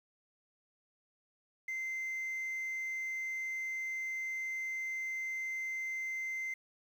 sine tone, 2077 Hz, C7, 13 cents flat, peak -33 dBFS, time 1.68-6.54 s, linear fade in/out 5 ms, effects tanh soft clip ceiling -34 dBFS + 10-bit

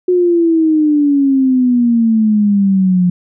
sine exponential sweep, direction down, 365 to 176.7 Hz, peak -8 dBFS, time 0.08-3.1 s, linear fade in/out 5 ms, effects none

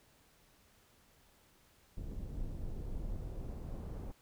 brown noise with low-pass filter sweep, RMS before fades -41 dBFS, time 1.97-4.12 s, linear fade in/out 10 ms, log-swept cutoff 400 to 900 Hz, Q 0.8, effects pink hiss -67 dBFS RMS until 4.21 s

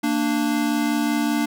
square tone pair together, 230 / 295.2 Hz, A#3 / D4, -23 / +9 cents, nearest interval major third, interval 432 cents, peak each -24 / -22 dBFS, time 0.03-1.46 s, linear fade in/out 10 ms, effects none

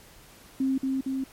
sine tone with echo, 266 Hz, C4, 29 cents sharp, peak -22 dBFS, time 0.6-0.78 s, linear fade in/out 5 ms, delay 230 ms, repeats 2, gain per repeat -2 dB, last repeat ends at 1.24 s, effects pink hiss -52 dBFS RMS until 1.32 s + MP3 64 kbps

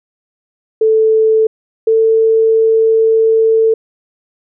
sine tone pair in turn, 440 / 446.1 Hz, A4 / A4, 0 / +24 cents, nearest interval unison, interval 24 cents, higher second, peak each -7 dBFS, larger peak neither, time 0.81-1.47 / 1.87-3.74 s, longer second, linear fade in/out 5 ms, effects none

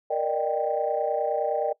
sine chord, Eb major seventh, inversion second, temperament equal with one note detuned, 466.2 / 587.3 / 616.9 / 784 Hz, Bb4 / D5 / Eb5 / G5, 0 / 0 / -15 / 0 cents, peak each -28 dBFS, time 0.1-1.73 s, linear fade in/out 10 ms, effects noise-tail reverb RT60 0.1 s tail -20 dB re dry + tanh soft clip ceiling -13 dBFS

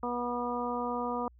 harmonic tone, 242.8 Hz, B3, 29 cents flat, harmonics 1 / 2 / 3 / 4 / 5, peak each -36 / -36 / -38 / -36 / -38 dBFS, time 0.03-1.28 s, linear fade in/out 2 ms, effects added 60 Hz sine -55 dBFS peak until 1.39 s

